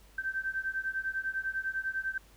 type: beating tone pair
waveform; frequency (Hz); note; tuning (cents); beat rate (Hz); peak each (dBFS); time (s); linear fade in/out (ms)
sine; 1551 / 1561; G6 / G6; -19 / -8; 10; -34 / -35; 0.18-2.18; 5
effects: added 50 Hz sine -57 dBFS peak until 2.36 s + pink hiss -61 dBFS RMS until 2.36 s